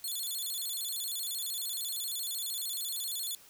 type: tone with vibrato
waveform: 10% pulse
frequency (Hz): 3841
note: B7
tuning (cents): -49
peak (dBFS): -27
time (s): 0.04-3.35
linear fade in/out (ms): 2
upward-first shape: square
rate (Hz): 13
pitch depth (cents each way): 180
effects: white hiss -57 dBFS RMS until 3.49 s